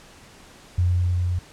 sine tone with level ramp, 89 Hz, F2, 33 cents sharp, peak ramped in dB -16 to -21 dBFS, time 0.78-1.39 s, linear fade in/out 5 ms, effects pink hiss -48 dBFS RMS until 1.52 s + low-pass 9000 Hz 12 dB/octave

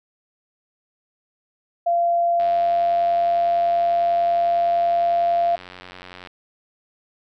sine tone, 688 Hz, F5, 26 cents flat, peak -16 dBFS, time 1.86-5.56 s, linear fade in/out 10 ms
click train, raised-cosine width 0.3 ms, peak -22 dBFS, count 353, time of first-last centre 2.4-6.272 s, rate 90.9 Hz
effects none

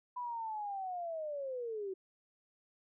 sine linear sweep, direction down, 996 to 370 Hz, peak -37 dBFS, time 0.16-1.94 s, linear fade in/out 10 ms, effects none

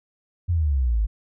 sine exponential sweep, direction down, 90.5 to 49.93 Hz, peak -18 dBFS, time 0.48-1.07 s, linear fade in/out 20 ms, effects none

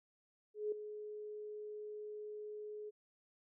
sine tone with ADSR envelope, 422.2 Hz, G#4, 29 cents sharp, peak -33 dBFS, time 0.54-2.91 s, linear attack 180 ms, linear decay 4 ms, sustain -11 dB, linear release 25 ms, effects none

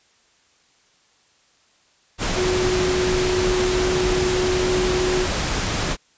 sine tone in noise, 366.6 Hz, F#4, 16 cents flat, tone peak -19 dBFS, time 2.35-5.27 s, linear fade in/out 50 ms, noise pink, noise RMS -23 dBFS, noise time 2.18-5.97 s, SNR +1 dB, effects white hiss -59 dBFS RMS until 6.17 s + resampled to 16000 Hz

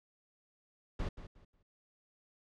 brown noise with echo, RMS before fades -36 dBFS, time 0.99-1.09 s, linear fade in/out 5 ms, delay 180 ms, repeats 3, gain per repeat -12 dB, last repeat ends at 1.63 s, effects low-pass 5000 Hz 12 dB/octave

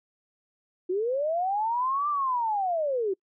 sine linear two-way sweep, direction up then down, 349.2 to 1194 to 363.8 Hz, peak -24 dBFS, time 0.89-3.14 s, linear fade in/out 10 ms, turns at 2.09 s, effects noise-tail reverb RT60 0.1 s tail -26 dB re dry

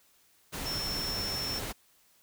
sine tone in noise, 5400 Hz, E8, 41 cents sharp, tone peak -33 dBFS, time 0.65-1.6 s, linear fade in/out 20 ms, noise pink, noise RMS -37 dBFS, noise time 0.52-1.73 s, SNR +1 dB, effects white hiss -65 dBFS RMS until 2.22 s

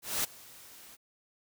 white noise with ADSR envelope, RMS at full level -29 dBFS, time 0.02-0.97 s, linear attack 220 ms, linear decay 12 ms, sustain -23 dB, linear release 29 ms, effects none

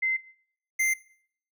sine / square tone pair in turn, 2069 / 2086 Hz, C7 / C7, -20 / -6 cents, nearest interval unison, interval 14 cents, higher second, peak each -23 dBFS, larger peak neither, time 0.02-0.17 / 0.79-0.94 s, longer neither, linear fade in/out 10 ms, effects noise-tail reverb RT60 0.6 s tail -20 dB re dry

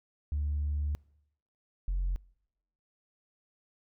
sine tone pair in turn, 73.42 / 44.81 Hz, D2 / F1, 0 / +45 cents, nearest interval major sixth, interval 855 cents, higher first, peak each -27 / -26 dBFS, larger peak second, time 0.32-0.95 / 1.88-2.16 s, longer first, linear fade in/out 0 ms, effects noise-tail reverb RT60 0.8 s tail -26 dB re dry + tanh soft clip ceiling -25 dBFS

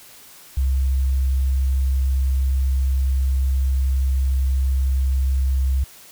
sine tone, 66.3 Hz, C2, 23 cents sharp, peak -16 dBFS, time 0.57-5.84 s, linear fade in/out 5 ms, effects white hiss -45 dBFS RMS until 6.11 s

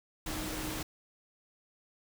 sine tone in noise, 311.1 Hz, D#4, in tune, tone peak -41 dBFS, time 0.26-0.83 s, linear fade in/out 5 ms, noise pink, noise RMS -38 dBFS, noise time 0.26-0.83 s, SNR -6 dB, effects none

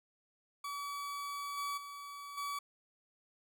40% pulse tone with level steps, 1142 Hz, D6, 49 cents flat, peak -38 / -35 / -44 / -36 dBFS, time 0.64-2.59 s, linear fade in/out 5 ms, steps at 1.57 / 1.77 / 2.37 s, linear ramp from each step 10 ms, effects none

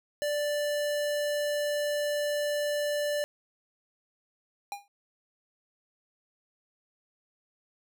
square tone, 587.3 Hz, D5, in tune, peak -28 dBFS, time 0.22-3.24 s, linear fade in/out 0 ms
square tone with exponential decay, 809 Hz, G#5, 46 cents flat, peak -31 dBFS, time 4.72-4.88 s, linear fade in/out 1 ms, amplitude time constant 33 ms
effects none

